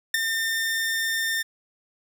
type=tone with ADSR envelope; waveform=sawtooth; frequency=1807 Hz; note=A6; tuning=46 cents sharp; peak=-13 dBFS; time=0.14-1.43 s; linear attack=4 ms; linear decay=14 ms; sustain=-7 dB; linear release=17 ms; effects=none